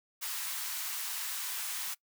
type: high-pass noise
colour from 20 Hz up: white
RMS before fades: -37 dBFS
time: 0.21-1.95 s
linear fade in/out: 20 ms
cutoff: 880 Hz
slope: 24 dB/octave
effects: noise-tail reverb RT60 0.1 s tail -22 dB re dry